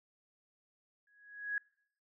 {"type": "tone with exponential growth", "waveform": "sine", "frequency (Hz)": 1666, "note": "G#6", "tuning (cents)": 5, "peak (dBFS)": -30, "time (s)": [1.07, 1.58], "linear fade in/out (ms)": 2, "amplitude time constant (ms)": 110, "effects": ["noise-tail reverb RT60 0.7 s tail -26 dB re dry"]}